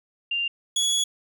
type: tone pair in turn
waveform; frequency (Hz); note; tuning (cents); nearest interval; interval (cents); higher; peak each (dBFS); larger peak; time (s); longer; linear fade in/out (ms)
sine / 25% pulse; 2789 / 3372; F7 / G#7; -3 / +26; minor third; 329; second; -23 / -17; second; 0.31-0.48 / 0.76-1.04; second; 5
effects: none